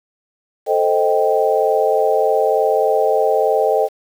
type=chord; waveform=sine; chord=A half-diminished seventh; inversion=none; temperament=equal; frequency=440 / 523.3 / 622.3 / 784 Hz; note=A4 / C5 / Eb5 / G5; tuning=0 / 0 / 0 / 0 cents; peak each=-17 / -19 / -18 / -19 dBFS; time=0.66-3.89 s; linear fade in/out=50 ms; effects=7-bit